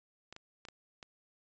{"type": "clicks", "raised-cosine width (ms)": 0.2, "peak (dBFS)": -30, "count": 5, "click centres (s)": [0.326, 0.364, 0.652, 0.686, 1.028], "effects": ["resampled to 16000 Hz"]}